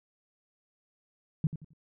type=tone with echo; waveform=sine; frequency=155.56 Hz; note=D#3; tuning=in tune; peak=-22 dBFS; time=1.44-1.47 s; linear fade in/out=2 ms; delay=88 ms; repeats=3; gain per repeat=-11 dB; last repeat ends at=1.734 s; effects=none